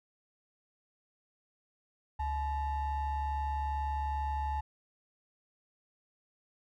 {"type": "ring-modulated tone", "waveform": "triangle", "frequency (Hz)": 466.2, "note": "A#4", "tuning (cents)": 0, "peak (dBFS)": -26, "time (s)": [2.19, 4.61], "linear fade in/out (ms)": 10, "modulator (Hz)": 395, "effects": []}